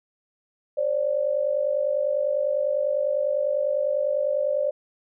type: tone pair together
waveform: sine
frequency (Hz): 537.3 / 587.3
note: C5 / D5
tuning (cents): +46 / 0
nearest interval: major second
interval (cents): 154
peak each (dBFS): -25 / -23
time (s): 0.77-4.71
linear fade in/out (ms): 10
effects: none

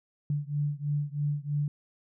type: beating tone pair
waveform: sine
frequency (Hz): 144.8 / 147.9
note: D3 / D3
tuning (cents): -24 / +13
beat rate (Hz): 3.1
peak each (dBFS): -30 / -31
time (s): 0.3-1.68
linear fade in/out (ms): 2
effects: none

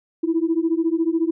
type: beating tone pair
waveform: sine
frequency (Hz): 321.9 / 335.9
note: E4 / E4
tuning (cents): -41 / +33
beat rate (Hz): 14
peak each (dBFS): -20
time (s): 0.23-1.31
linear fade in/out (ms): 10
effects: tanh soft clip ceiling -10 dBFS

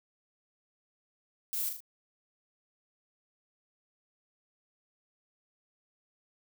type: noise with echo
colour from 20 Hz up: violet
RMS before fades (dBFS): -34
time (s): 1.53-1.69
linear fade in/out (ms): 0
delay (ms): 38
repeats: 3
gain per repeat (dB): -5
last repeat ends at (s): 1.804
effects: none

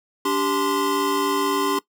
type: tone cluster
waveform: square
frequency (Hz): 289 / 392.9 / 1038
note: D4 / G4 / C6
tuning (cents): -28 / +4 / -14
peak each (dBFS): -25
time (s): 0.25-1.79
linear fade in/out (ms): 5
effects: noise-tail reverb RT60 0.1 s tail -19 dB re dry

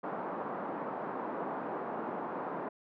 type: band-pass noise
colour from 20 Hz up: white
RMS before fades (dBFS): -38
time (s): 0.03-2.69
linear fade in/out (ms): 10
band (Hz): 180 to 1100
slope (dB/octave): 24
effects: none

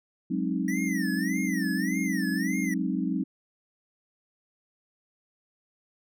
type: chord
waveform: sine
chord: Ab dominant seventh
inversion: third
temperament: equal with one note detuned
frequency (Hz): 185 / 207.7 / 265 / 311.1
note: Gb3 / Ab3 / C4 / Eb4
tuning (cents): 0 / 0 / +22 / 0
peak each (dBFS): -30 / -32 / -30 / -32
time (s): 0.3-3.24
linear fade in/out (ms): 10
type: tone with vibrato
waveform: square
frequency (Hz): 1903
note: A#6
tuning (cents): +35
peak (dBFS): -33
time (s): 0.68-2.74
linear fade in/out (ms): 2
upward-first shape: sine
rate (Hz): 1.7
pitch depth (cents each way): 200
effects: none

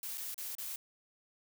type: noise with dropouts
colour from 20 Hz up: blue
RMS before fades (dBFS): -41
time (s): 0.03-0.76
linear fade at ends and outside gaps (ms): 2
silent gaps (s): 0.175-0.179 / 0.344-0.379 / 0.552-0.583
effects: none

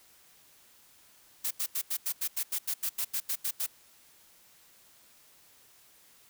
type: noise bursts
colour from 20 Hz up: blue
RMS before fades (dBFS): -31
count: 15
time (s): 1.44-3.665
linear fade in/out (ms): 10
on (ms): 69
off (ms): 85
effects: white hiss -60 dBFS RMS until 6.29 s

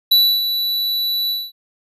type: tone with ADSR envelope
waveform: square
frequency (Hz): 3951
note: B7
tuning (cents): 0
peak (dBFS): -9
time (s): 0.11-1.52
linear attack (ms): 9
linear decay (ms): 290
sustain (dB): -9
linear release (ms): 220
effects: resampled to 32000 Hz

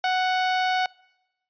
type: tone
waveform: sawtooth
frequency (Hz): 741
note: F#5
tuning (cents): +2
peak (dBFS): -17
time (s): 0.04-0.86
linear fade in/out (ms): 2
effects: noise-tail reverb RT60 1.0 s tail -25 dB re dry + resampled to 11025 Hz

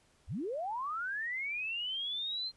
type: linear sweep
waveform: sine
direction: up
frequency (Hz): 43.65 to 4186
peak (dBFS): -34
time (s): 0.27-2.52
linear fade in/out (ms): 50
effects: pink hiss -68 dBFS RMS until 2.56 s + resampled to 24000 Hz

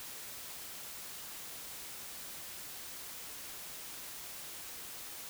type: silence
effects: white hiss -46 dBFS RMS until 5.29 s

